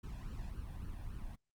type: noise with flanger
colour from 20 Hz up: brown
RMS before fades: -44 dBFS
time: 0.03-1.36 s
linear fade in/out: 10 ms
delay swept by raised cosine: 0.68 to 1.2 ms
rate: 3.6 Hz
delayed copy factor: +0.7
effects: noise-tail reverb RT60 0.1 s tail -21 dB re dry + Opus 48 kbps